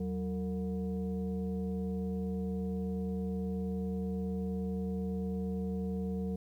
sine tone with frequency modulation, 187.7 Hz, F#3, 25 cents sharp, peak -32 dBFS, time 0-6.36 s, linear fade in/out 5 ms, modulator 267 Hz, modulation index 0.83, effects 11-bit

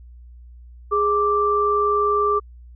sine tone pair together, 414.4 / 1174 Hz, G#4 / D6, -4 / -1 cents, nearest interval octave + tritone, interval 1803 cents, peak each -20 / -18 dBFS, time 0.91-2.4 s, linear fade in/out 20 ms, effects added 60 Hz sine -40 dBFS peak until 2.75 s

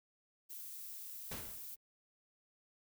violet noise, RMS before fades -48 dBFS, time 0.49-1.76 s, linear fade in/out 20 ms
pink noise with exponential decay, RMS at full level -42 dBFS, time 1.31-1.77 s, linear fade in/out 5 ms, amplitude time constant 100 ms
effects none

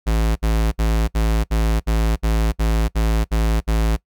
square tone bursts, 55 Hz, A1, in tune, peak -16 dBFS, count 11, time 0.06-3.97 s, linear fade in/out 20 ms, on 300 ms, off 61 ms, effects noise-tail reverb RT60 0.1 s tail -21 dB re dry

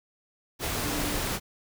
sine tone in noise, 293.7 Hz, D4, in tune, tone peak -34 dBFS, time 0.82-1.21 s, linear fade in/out 50 ms, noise pink, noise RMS -30 dBFS, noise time 0.59-1.4 s, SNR -7 dB, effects none

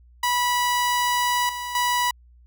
sawtooth tone with level steps, 979 Hz, B5, 15 cents flat, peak -16 / -25 / -16 dBFS, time 0.23-2.11 s, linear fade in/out 5 ms, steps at 1.49 / 1.75 s, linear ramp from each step 2 ms, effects added 60 Hz sine -49 dBFS peak until 2.46 s

